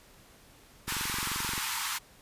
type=high-pass noise; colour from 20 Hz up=pink; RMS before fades=-33 dBFS; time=0.87-1.99 s; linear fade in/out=20 ms; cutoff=860 Hz; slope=96 dB/octave
type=click train; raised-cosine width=3 ms; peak=-27 dBFS; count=17; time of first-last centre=0.88-1.579 s; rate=22.9 Hz
effects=pink hiss -57 dBFS RMS until 2.21 s + resampled to 32000 Hz